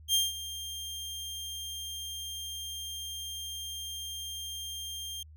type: tone with ADSR envelope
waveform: sawtooth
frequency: 3194 Hz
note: G7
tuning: 32 cents sharp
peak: -19 dBFS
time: 0.08-5.23 s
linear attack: 61 ms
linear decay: 180 ms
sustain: -15 dB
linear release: 4 ms
effects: added 77 Hz sine -49 dBFS peak until 5.36 s